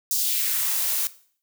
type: noise with high-pass filter sweep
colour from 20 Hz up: blue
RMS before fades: -24 dBFS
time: 0.11-1.07 s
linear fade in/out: 0 ms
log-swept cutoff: 5700 to 250 Hz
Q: 1.6
effects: noise-tail reverb RT60 0.5 s tail -17 dB re dry